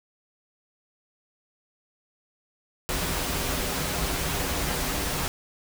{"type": "noise with comb filter", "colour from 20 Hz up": "pink", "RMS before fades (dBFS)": -28, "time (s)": [2.89, 5.28], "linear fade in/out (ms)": 0, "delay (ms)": 9.1, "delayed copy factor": -0.5, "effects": []}